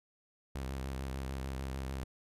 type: tone with vibrato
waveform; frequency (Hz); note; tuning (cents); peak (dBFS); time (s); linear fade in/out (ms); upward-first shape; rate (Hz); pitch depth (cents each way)
sawtooth; 66.5; C2; +29; -33; 0.55-2.04; 5; triangle; 6.7; 57
effects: resampled to 32000 Hz